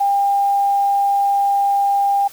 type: tone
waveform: sine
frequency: 800 Hz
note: G5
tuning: 35 cents sharp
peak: -13 dBFS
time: 0-2.28 s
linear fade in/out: 10 ms
effects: white hiss -42 dBFS RMS until 2.32 s